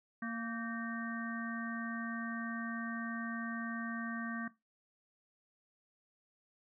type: harmonic tone with a mistuned harmonic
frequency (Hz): 230.4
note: A#3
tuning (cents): -20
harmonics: 1 / 3 / 5 / 7 / 8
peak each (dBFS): -38 / -51 / -45 / -45 / -46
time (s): 0.22-4.48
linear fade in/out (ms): 5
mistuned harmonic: 7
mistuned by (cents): -59
effects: noise-tail reverb RT60 0.2 s tail -17 dB re dry